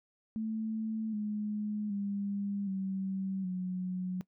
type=tone with pitch steps; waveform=sine; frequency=220 / 210.2 / 200.8 / 191.85 / 183.3 Hz; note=A3 / G#3 / G3 / G3 / F#3; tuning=0 / +21 / +42 / -37 / -16 cents; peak=-32 dBFS; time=0.36-4.21 s; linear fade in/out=0 ms; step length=770 ms; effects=noise-tail reverb RT60 0.1 s tail -20 dB re dry